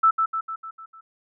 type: tone with echo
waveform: sine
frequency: 1318.5 Hz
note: E6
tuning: in tune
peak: -13 dBFS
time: 0.03-0.11 s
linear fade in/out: 10 ms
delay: 150 ms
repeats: 6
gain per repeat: -5 dB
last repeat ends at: 1.01 s
effects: none